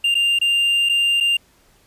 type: tone with dropouts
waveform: triangle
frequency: 2794 Hz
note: F7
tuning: in tune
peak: -13 dBFS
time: 0.04-1.37 s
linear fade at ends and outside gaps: 5 ms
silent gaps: 0.144-0.151 / 0.389-0.413 / 0.89-0.894 / 1.203-1.207 s
effects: pink hiss -56 dBFS RMS until 1.86 s + resampled to 32000 Hz